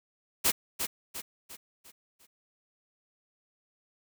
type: noise with echo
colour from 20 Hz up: white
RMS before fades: -24 dBFS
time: 0.44-0.52 s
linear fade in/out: 20 ms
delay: 350 ms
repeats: 5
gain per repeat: -7 dB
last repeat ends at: 2.27 s
effects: none